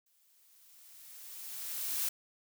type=noise with exponential growth; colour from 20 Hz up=blue; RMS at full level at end=-32 dBFS; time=0.06-2.09 s; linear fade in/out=5 ms; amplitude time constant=440 ms; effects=none